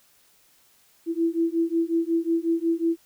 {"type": "beating tone pair", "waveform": "sine", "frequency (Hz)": [329.6, 335.1], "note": ["E4", "E4"], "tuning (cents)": [0, 29], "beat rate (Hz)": 5.5, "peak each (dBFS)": [-24, -24], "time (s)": [1.06, 2.97], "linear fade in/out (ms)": 50, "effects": ["white hiss -60 dBFS RMS until 3.05 s"]}